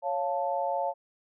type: chord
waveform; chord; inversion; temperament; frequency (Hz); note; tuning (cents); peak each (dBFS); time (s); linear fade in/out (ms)
sine; Db augmented; none; equal; 554.4 / 698.5 / 880; Db5 / F5 / A5; 0 / 0 / 0; -31; 0.02-0.94; 50
effects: none